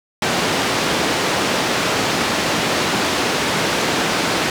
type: band-pass noise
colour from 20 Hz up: pink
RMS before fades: -19 dBFS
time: 0.22-4.5 s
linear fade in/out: 2 ms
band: 200 to 5600 Hz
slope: 12 dB/octave
effects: none